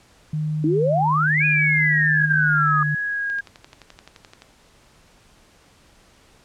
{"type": "tone with pitch glide", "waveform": "sine", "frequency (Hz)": [153.5, 149.82], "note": ["D#3", "D3"], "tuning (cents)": [-23, 35], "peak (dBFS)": -21, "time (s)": [0.33, 2.95], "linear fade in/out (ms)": 5, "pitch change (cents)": -42, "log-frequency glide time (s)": [2.44, 2.69]}
{"type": "exponential two-way sweep", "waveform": "sine", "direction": "up then down", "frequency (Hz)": [293.7, 2489, 1217], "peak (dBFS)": -17, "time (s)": [0.64, 2.83], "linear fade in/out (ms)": 2, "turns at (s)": 1.45}
{"type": "tone with vibrato", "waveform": "sine", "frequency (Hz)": 1644, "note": "G#6", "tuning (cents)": -18, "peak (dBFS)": -22, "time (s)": [1.4, 3.41], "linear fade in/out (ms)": 10, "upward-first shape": "sine", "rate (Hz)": 0.83, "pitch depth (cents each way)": 27}
{"type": "click train", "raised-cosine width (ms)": 0.2, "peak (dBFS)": -24, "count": 14, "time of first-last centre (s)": [3.3, 4.421], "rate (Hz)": 11.6}
{"effects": ["pink hiss -54 dBFS RMS until 6.44 s", "low-pass 9000 Hz 12 dB/octave"]}